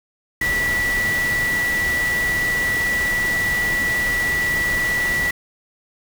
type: tone in noise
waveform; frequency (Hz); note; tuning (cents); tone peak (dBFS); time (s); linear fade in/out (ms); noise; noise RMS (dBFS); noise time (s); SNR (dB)
sine; 1953; B6; -20; -18; 0.41-5.31; 5; pink; -28; 0.41-5.31; +7
effects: none